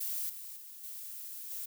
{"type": "noise with level steps", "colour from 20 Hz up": "violet", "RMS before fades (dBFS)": [-36, -45, -49, -44, -40], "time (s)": [0, 1.66], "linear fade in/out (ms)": 10, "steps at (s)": [0.29, 0.56, 0.83, 1.5], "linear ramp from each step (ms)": 10, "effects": []}